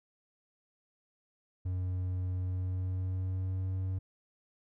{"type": "tone with pitch glide", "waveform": "triangle", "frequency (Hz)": [91.6, 93.96], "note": ["F#2", "F#2"], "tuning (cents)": [-17, 27], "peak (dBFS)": -29, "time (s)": [1.65, 3.99], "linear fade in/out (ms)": 10, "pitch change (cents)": 44, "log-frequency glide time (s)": [2.39, 3.7], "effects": []}